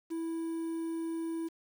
triangle tone with quantisation, 328.9 Hz, E4, 4 cents flat, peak -31 dBFS, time 0.1-1.49 s, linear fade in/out 20 ms, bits 9, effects none

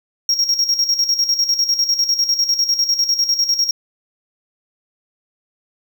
triangle tone with tremolo, 5588 Hz, F8, in tune, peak -11 dBFS, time 0.29-3.71 s, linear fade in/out 2 ms, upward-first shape square, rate 10 Hz, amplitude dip 65%, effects none

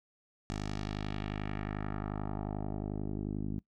10% pulse tone with low-pass filter sweep, 51.3 Hz, G#1, 21 cents flat, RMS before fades -37 dBFS, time 0.5-3.59 s, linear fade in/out 0 ms, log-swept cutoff 7000 to 250 Hz, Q 1.5, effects noise-tail reverb RT60 0.1 s tail -20 dB re dry

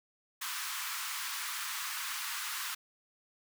pink high-pass noise, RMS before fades -38 dBFS, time 0.41-2.75 s, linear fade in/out 10 ms, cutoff 1000 Hz, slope 48 dB/octave, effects none

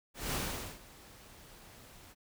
pink noise with ADSR envelope, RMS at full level -34 dBFS, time 0.14-2.15 s, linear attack 180 ms, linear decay 460 ms, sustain -21 dB, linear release 38 ms, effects none

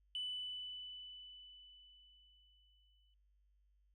sine tone with exponential decay, 2990 Hz, F#7, 17 cents sharp, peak -37 dBFS, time 0.15-3.14 s, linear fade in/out 1 ms, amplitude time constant 650 ms, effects tanh soft clip ceiling -35 dBFS + added 50 Hz sine -70 dBFS peak until 3.94 s

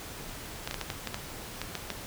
clicks, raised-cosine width 0.2 ms, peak -15 dBFS, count 10, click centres 0.675 / 0.711 / 0.743 / 0.813 / 0.902 / 1.073 / 1.144 / 1.616 / 1.753 / 1.903 s, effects pink hiss -42 dBFS RMS until 2.06 s

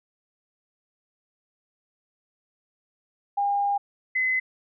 sine tone pair in turn, 807 / 2034 Hz, G#5 / C7, -50 / -50 cents, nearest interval octave + major third, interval 1600 cents, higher second, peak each -21 dBFS, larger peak neither, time 3.37-3.78 / 4.15-4.4 s, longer first, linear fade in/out 10 ms, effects none

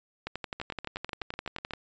two click trains, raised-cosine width 0.3 ms, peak -21 / -18 dBFS, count 10 / 18, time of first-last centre 0.6-1.708 / 0.27-1.736 s, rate 8.12 / 11.6 Hz, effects resampled to 16000 Hz

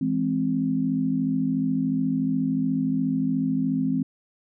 sine chord, E augmented, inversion none, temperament equal, 164.81 / 207.7 / 261.6 Hz, E3 / G#3 / B#3, 0 / 0 / 0 cents, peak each -28 / -28 / -23 dBFS, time 0.01-4.03 s, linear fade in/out 5 ms, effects none

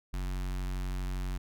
square tone with notch filter, 46.25 Hz, F#1, in tune, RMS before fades -34 dBFS, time 0.13-1.38 s, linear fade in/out 10 ms, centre 510 Hz, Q 1.3, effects none

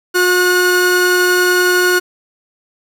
45% pulse tone pair together, 360.4 / 1452.5 Hz, F#4 / F#6, -45 / -32 cents, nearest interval 2 octaves, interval 2413 cents, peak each -13 dBFS, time 0.14-2 s, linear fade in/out 20 ms, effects 8-bit

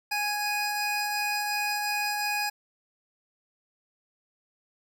25% pulse tone pair together, 830.6 / 2489 Hz, G#5 / D#7, 0 / 0 cents, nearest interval octave + perfect fifth, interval 1900 cents, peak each -25 / -27 dBFS, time 0.11-2.5 s, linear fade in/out 10 ms, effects none

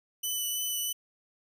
10% pulse tone with vibrato, 2988 Hz, F#7, 16 cents sharp, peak -22 dBFS, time 0.23-0.93 s, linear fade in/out 10 ms, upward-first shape triangle, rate 3.1 Hz, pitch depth 13 cents each way, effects none

